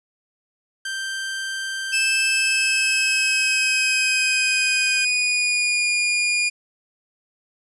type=tone; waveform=sawtooth; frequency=1568 Hz; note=G6; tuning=in tune; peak=-22 dBFS; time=0.85-5.05 s; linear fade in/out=5 ms
type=tone with pitch glide; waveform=sawtooth; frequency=2619 to 2430 Hz; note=E7 to D#7; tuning=-12 to -42 cents; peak=-15 dBFS; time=1.92-6.5 s; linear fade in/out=20 ms; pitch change=-130 cents; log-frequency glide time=2.26-5.91 s
effects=resampled to 24000 Hz + 9-bit